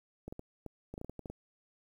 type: clicks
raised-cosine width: 2 ms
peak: -29 dBFS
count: 12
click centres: 0.28 / 0.325 / 0.394 / 0.663 / 0.94 / 0.979 / 1.014 / 1.046 / 1.096 / 1.193 / 1.258 / 1.3 s
effects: 10-bit